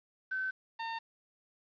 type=tone pair in turn; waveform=sine / sawtooth; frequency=1530 / 909.7 Hz; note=G6 / A#5; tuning=-42 / -43 cents; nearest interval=major sixth; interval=901 cents; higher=first; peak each=-32 / -32 dBFS; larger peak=neither; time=0.31-0.51 / 0.79-0.99 s; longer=neither; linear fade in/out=10 ms; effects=resampled to 11025 Hz + 10-bit